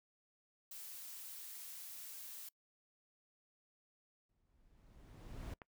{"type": "noise", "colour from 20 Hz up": "blue", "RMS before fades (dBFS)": -50, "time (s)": [0.71, 2.49], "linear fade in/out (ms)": 5}
{"type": "noise with exponential growth", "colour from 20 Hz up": "brown", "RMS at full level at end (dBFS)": -42, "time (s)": [4.29, 5.54], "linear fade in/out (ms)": 5, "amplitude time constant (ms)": 270}
{"type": "click", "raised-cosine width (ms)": 0.5, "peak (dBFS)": -35, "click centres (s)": 5.618}
{"effects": ["noise-tail reverb RT60 0.1 s tail -24 dB re dry"]}